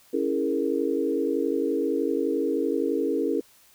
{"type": "chord", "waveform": "sine", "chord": "A# half-diminished seventh", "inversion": "first", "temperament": "equal", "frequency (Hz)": [277.2, 329.6, 415.3, 466.2], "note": ["C#4", "E4", "G#4", "A#4"], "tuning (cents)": [0, 0, 0, 0], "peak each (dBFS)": -28, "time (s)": [0.13, 3.41], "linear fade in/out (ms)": 10, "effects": ["white hiss -57 dBFS RMS until 3.74 s"]}